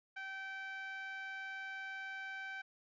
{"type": "tone with band-pass filter", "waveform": "sawtooth", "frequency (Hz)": 774, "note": "G5", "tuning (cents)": -22, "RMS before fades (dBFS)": -45, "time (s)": [0.16, 2.62], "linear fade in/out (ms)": 10, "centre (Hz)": 1800, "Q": 4.1, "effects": ["resampled to 16000 Hz"]}